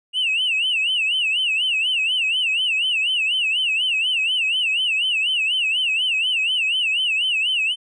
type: tone with vibrato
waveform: triangle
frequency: 2794 Hz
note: F7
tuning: in tune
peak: -15 dBFS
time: 0.13-7.76 s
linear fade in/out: 50 ms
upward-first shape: sine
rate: 4.1 Hz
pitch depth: 170 cents each way
effects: tanh soft clip ceiling -14 dBFS + resampled to 22050 Hz